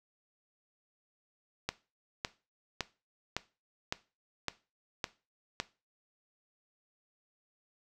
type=click train; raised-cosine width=0.2 ms; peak=-14 dBFS; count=8; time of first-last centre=1.69-5.601 s; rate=1.79 Hz; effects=noise-tail reverb RT60 0.3 s tail -17 dB re dry